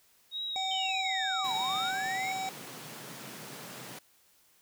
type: tone with vibrato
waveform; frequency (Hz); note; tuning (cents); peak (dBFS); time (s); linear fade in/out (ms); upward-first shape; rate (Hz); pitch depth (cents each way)
sine; 3759; A#7; +14; -33; 0.31-1.93; 50; triangle; 1.9; 46
type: harmonic tone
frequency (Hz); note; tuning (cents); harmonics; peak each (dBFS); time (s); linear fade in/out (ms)
762; G5; -49; 1 / 3 / 5 / 7 / 9 / 10; -33 / -42 / -43 / -49 / -49 / -50; 0.56-2.49; 0
type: linear two-way sweep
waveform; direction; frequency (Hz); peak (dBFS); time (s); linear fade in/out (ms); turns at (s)
sine; down then up; 3168 to 844 to 2242; -34; 0.71-2.32; 2; 1.55
type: high-pass noise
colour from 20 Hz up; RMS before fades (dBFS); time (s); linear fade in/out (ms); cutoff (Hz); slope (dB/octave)
pink; -45; 1.44-3.99; 5; 120; 96
effects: white hiss -65 dBFS RMS until 4.61 s